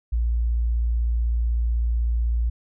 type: tone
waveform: sine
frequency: 58 Hz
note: A#1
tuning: 8 cents flat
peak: -19 dBFS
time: 0.12-2.5 s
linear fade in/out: 10 ms
effects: none